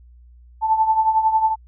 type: tone with tremolo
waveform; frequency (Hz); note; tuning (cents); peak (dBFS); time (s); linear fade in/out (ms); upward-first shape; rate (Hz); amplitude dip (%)
sine; 880; A5; 0; -11; 0.61-1.56; 50; triangle; 11; 75
effects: added 60 Hz sine -44 dBFS peak until 1.67 s